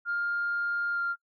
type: tone with pitch glide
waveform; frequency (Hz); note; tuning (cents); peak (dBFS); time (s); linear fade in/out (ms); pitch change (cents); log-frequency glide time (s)
sine; 1405 to 1392.9; F6 to F6; +10 to -5; -26; 0.05-1.16; 50; -15; 0.92-1
effects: noise-tail reverb RT60 0.1 s tail -24 dB re dry + tanh soft clip ceiling -22 dBFS